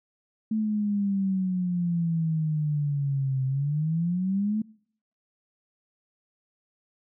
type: exponential two-way sweep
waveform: sine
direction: down then up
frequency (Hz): 220 to 130.81 to 220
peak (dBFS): -23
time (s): 0.51-4.62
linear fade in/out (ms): 5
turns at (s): 3.45
effects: noise-tail reverb RT60 0.6 s tail -24 dB re dry